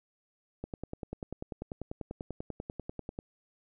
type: click train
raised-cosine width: 2 ms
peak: -24 dBFS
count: 27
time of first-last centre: 0.64-3.189 s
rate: 10.2 Hz
effects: none